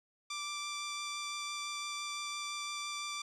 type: tone with vibrato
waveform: 10% pulse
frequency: 1174.7 Hz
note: D6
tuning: in tune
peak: -29 dBFS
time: 0.3-3.22 s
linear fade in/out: 5 ms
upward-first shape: triangle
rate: 5.9 Hz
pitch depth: 9 cents each way
effects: low-pass 9000 Hz 12 dB/octave